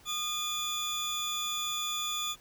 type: tone pair together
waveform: 30% pulse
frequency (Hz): 1223 / 3459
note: D#6 / A7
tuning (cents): -30 / -30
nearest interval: octave + tritone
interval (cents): 1800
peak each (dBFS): -34 / -30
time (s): 0.05-2.36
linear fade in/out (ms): 50
effects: pink hiss -58 dBFS RMS until 2.4 s